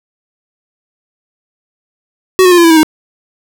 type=tone with pitch steps; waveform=square; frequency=374.3 / 363 / 352.1 / 341.5 / 331.2 / 321.2 / 311.5 Hz; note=F#4 / F#4 / F4 / F4 / E4 / E4 / D#4; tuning=+20 / -33 / +14 / -39 / +8 / -45 / +2 cents; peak=-4 dBFS; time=2.39-2.831 s; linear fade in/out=0 ms; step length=63 ms; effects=none